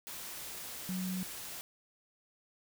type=tone in noise; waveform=sine; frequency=185 Hz; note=F#3; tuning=in tune; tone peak=-34 dBFS; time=0.89-1.23 s; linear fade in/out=0 ms; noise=white; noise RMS=-44 dBFS; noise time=0.07-1.61 s; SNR=+7 dB; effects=none